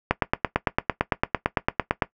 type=click train; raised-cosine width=0.5 ms; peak=-3 dBFS; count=18; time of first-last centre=0.11-2.022 s; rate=8.89 Hz; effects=noise-tail reverb RT60 0.1 s tail -17 dB re dry